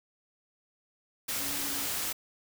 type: tone in noise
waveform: sine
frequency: 283.1 Hz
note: C#4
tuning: 37 cents sharp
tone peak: -43 dBFS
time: 1.39-1.86 s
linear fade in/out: 10 ms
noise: white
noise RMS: -33 dBFS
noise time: 1.28-2.13 s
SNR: -13 dB
effects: none